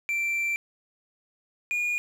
triangle tone pair in turn, 2349 / 2436 Hz, D7 / D#7, 0 / -37 cents, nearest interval minor second, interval 63 cents, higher second, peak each -23 dBFS, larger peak neither, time 0.09-0.56 / 1.71-1.98 s, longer first, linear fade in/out 0 ms, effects 9-bit

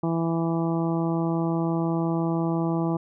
harmonic tone, 165.8 Hz, E3, 10 cents sharp, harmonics 1 / 2 / 3 / 4 / 5 / 6 / 7, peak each -25 / -26 / -36 / -34 / -35 / -38 / -39 dBFS, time 0.03-2.97 s, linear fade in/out 5 ms, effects none

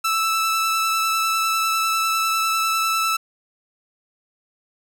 sawtooth tone with vibrato, 1318.5 Hz, E6, in tune, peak -15 dBFS, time 0.04-3.17 s, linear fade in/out 10 ms, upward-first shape sine, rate 10 Hz, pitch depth 11 cents each way, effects none

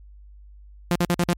sawtooth tone bursts, 174.61 Hz, F3, in tune, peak -14 dBFS, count 5, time 0.91-1.331 s, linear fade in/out 0 ms, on 45 ms, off 49 ms, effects added 50 Hz sine -43 dBFS peak until 1.37 s + MP3 64 kbps

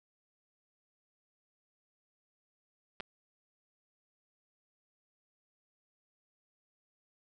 clicks, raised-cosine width 0.3 ms, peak -24 dBFS, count 2, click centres 3.001 / 3.006 s, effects none

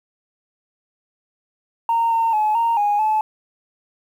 sine tone with pitch steps, 922 / 912 / 854 / 925 / 825 / 864 Hz, A#5 / A#5 / G#5 / A#5 / G#5 / A5, -19 / -38 / +48 / -14 / -12 / -32 cents, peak -14 dBFS, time 1.89-3.21 s, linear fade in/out 2 ms, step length 220 ms, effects tanh soft clip ceiling -12 dBFS + 8-bit

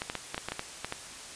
clicks, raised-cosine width 0.3 ms, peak -16 dBFS, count 10, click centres 0.019 / 0.099 / 0.153 / 0.345 / 0.379 / 0.486 / 0.52 / 0.594 / 0.846 / 0.924 s, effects white hiss -44 dBFS RMS until 1.35 s + resampled to 22050 Hz

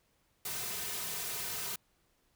white noise with comb filter, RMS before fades -38 dBFS, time 0.45-1.76 s, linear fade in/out 5 ms, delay 3.6 ms, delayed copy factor -0.9, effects pink hiss -73 dBFS RMS until 2.35 s

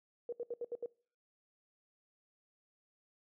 sine tone bursts, 476.9 Hz, A#4, 39 cents sharp, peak -36 dBFS, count 6, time 0.29-0.86 s, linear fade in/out 2 ms, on 35 ms, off 72 ms, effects noise-tail reverb RT60 0.4 s tail -23 dB re dry

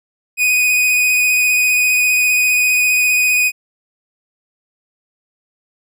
45% pulse tone with vibrato, 2489 Hz, D#7, in tune, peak -11 dBFS, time 0.37-3.52 s, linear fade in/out 50 ms, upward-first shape square, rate 15 Hz, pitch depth 12 cents each way, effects none

